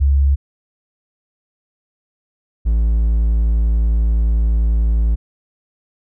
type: tone pair in turn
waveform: sine / triangle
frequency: 69.3 / 55.67 Hz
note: C#2 / A1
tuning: 0 / +21 cents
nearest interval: major third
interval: 379 cents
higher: first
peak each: -10 dBFS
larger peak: neither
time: 0-0.36 / 2.65-5.16 s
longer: second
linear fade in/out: 20 ms
effects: none